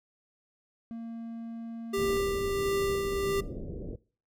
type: tone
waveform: triangle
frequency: 229.6 Hz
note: A#3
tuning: 26 cents flat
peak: -34 dBFS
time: 0.91-2.17 s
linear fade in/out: 0 ms
type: tone with tremolo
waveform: square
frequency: 395.5 Hz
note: G4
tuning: 15 cents sharp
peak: -27 dBFS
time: 1.93-3.41 s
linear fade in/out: 10 ms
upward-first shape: sine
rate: 1.5 Hz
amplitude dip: 35%
type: low-pass noise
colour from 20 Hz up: pink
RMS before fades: -38 dBFS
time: 1.97-3.96 s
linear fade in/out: 10 ms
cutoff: 540 Hz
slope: 48 dB/octave
effects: noise-tail reverb RT60 0.4 s tail -22 dB re dry